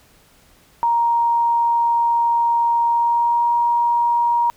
sine tone with pitch glide, 937 to 946.2 Hz, A#5 to A#5, +9 to +26 cents, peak -14 dBFS, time 0.83-4.5 s, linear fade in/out 0 ms, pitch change +17 cents, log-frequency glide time 2.87-3.52 s, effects pink hiss -53 dBFS RMS until 4.56 s

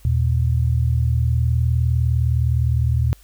sine tone pair together, 79.6 / 119.27 Hz, D#2 / A#2, +40 / +40 cents, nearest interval perfect fifth, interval 700 cents, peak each -18 dBFS, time 0.05-3.13 s, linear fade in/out 0 ms, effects added 50 Hz sine -47 dBFS peak until 3.23 s + white hiss -54 dBFS RMS until 3.23 s

